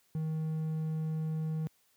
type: tone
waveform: triangle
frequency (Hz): 157.8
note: D#3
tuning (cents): +25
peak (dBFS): -29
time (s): 0.15-1.67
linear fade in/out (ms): 0
effects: white hiss -70 dBFS RMS until 1.96 s + high-pass 60 Hz 12 dB/octave